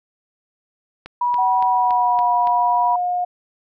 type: click train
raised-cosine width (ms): 0.3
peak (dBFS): -18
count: 6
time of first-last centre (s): 1.06-2.472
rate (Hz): 3.54
type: tone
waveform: sine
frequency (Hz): 972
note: B5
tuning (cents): -28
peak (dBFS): -16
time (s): 1.21-2.96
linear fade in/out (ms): 5
type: tone with pitch glide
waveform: sine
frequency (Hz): 753 to 716.1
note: F#5 to F5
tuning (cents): +30 to +43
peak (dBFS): -18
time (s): 1.38-3.25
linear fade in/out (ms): 10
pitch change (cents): -87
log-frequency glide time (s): 1.64-2.33
effects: none